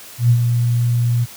sine tone with ADSR envelope, 119.6 Hz, A#2, 45 cents sharp, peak -7 dBFS, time 0.18-1.26 s, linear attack 120 ms, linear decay 71 ms, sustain -6 dB, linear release 31 ms, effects white hiss -38 dBFS RMS until 1.36 s + high-pass 60 Hz 12 dB/octave

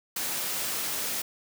white high-pass noise, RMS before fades -31 dBFS, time 0.16-1.22 s, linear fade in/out 5 ms, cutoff 130 Hz, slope 12 dB/octave, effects none

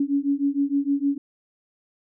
sine beating tone pair, 278 / 284.5 Hz, C#4 / C#4, +5 / +45 cents, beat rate 6.5 Hz, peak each -23 dBFS, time 0-1.18 s, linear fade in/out 5 ms, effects none

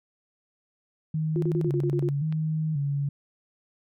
sine tone with vibrato, 149 Hz, D3, 25 cents sharp, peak -24 dBFS, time 1.14-3.09 s, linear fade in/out 5 ms, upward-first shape square, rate 0.93 Hz, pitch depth 87 cents each way
sine tone bursts, 351.5 Hz, F4, 11 cents sharp, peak -25 dBFS, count 8, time 1.36-2.088 s, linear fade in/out 0 ms, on 63 ms, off 32 ms
click, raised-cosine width 0.3 ms, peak -28 dBFS, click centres 2.325 s
effects none

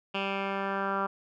10% pulse tone with low-pass filter sweep, 196 Hz, G3, in tune, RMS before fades -31 dBFS, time 0.14-1.07 s, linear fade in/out 10 ms, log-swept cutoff 2800 to 1300 Hz, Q 4.1, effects none

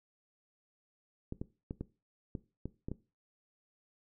clicks, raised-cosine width 3 ms, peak -25 dBFS, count 8, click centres 1.324 / 1.415 / 1.709 / 1.81 / 2.352 / 2.656 / 2.885 / 2.916 s, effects noise-tail reverb RT60 0.3 s tail -18 dB re dry

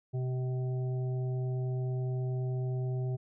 harmonic tone, 127.9 Hz, C3, 39 cents flat, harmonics 1 / 3 / 5 / 6, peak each -30 / -41 / -48 / -53 dBFS, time 0.13-3.17 s, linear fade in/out 20 ms, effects none

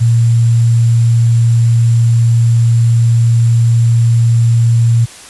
sine tone with sample-and-hold, 116.54 Hz, A#2, in tune, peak -6 dBFS, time 0-5.06 s, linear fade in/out 20 ms, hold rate 7350 Hz, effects white hiss -34 dBFS RMS until 5.29 s + resampled to 24000 Hz

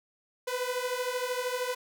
sawtooth beating tone pair, 493.2 / 506.2 Hz, B4 / B4, -2 / +43 cents, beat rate 13 Hz, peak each -29 dBFS, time 0.47-1.75 s, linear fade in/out 10 ms, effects none

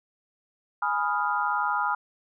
sine chord, F half-diminished seventh, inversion first, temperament equal, 830.6 / 987.8 / 1244.5 / 1396.9 Hz, Ab5 / Cb6 / Eb6 / F6, 0 / 0 / 0 / 0 cents, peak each -29 dBFS, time 0.82-1.95 s, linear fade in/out 5 ms, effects none

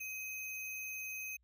sine tone with sample-and-hold, 2529 Hz, D#7, 28 cents sharp, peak -40 dBFS, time 0-1.37 s, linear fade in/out 10 ms, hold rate 8820 Hz, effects added 60 Hz sine -70 dBFS peak until 1.43 s

